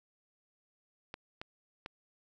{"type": "clicks", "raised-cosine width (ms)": 0.3, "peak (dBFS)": -25, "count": 3, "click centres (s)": [1.141, 1.415, 1.861], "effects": []}